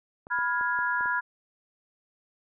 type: clicks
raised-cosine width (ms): 1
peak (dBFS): -30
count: 6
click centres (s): 0.269 / 0.388 / 0.611 / 0.789 / 1.009 / 1.058
type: chord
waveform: sine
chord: F diminished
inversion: second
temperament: equal with one note detuned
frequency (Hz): 987.8 / 1412.3 / 1661.2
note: Cb6 / F6 / Ab6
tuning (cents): 0 / +19 / 0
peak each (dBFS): -29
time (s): 0.3-1.21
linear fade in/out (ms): 20
effects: none